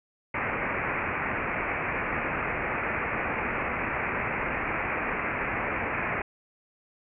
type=low-pass noise; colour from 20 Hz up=white; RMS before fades=-30 dBFS; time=0.34-6.22 s; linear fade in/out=5 ms; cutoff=2500 Hz; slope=96 dB/octave; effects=none